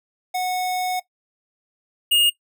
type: tone pair in turn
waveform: square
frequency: 734 / 2847 Hz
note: F#5 / F7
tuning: -14 / +33 cents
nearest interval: octave + major seventh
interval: 2347 cents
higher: second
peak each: -22 / -15 dBFS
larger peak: second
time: 0.34-1 / 2.11-2.3 s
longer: first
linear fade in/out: 10 ms
effects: noise-tail reverb RT60 0.1 s tail -17 dB re dry